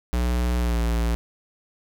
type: tone with pitch glide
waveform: square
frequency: 60.5 to 57.7 Hz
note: B1 to A#1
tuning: -35 to -17 cents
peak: -21 dBFS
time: 0.13-1.15 s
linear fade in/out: 0 ms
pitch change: -82 cents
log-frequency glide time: 0.58-0.8 s
effects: none